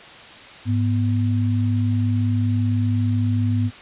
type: tone pair together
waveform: sine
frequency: 103.83 / 246.1 Hz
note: G#2 / B3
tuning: 0 / -6 cents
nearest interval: octave + minor third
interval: 1494 cents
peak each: -18 / -23 dBFS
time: 0.65-3.71 s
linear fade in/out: 50 ms
effects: white hiss -41 dBFS RMS until 3.81 s + resampled to 8000 Hz